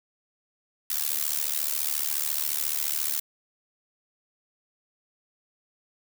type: noise with amplitude modulation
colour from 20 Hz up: blue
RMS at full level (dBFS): -24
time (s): 0.9-3.2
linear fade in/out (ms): 5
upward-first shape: sine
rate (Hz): 74.3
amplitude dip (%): 95
effects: none